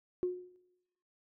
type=tone with exponential decay; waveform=sine; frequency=361 Hz; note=F#4; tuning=43 cents flat; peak=-26 dBFS; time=0.23-0.56 s; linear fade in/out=0 ms; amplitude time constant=70 ms; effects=noise-tail reverb RT60 0.9 s tail -20 dB re dry + tanh soft clip ceiling -22 dBFS